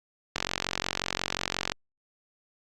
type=click train; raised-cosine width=0.2 ms; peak=-9 dBFS; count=63; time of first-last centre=0.36-1.72 s; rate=45.6 Hz; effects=Opus 48 kbps